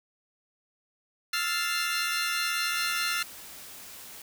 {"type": "chord", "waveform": "20% pulse", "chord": "F major seventh", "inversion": "third", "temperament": "equal", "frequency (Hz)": [1318.5, 1396.9, 1760, 2093], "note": ["E6", "F6", "A6", "C7"], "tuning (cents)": [0, 0, 0, 0], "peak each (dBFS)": [-29, -25, -29, -29], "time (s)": [1.33, 3.23], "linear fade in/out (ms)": 5}
{"type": "noise", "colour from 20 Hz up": "white", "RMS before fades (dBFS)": -45, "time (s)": [2.72, 4.22], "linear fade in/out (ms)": 2}
{"effects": []}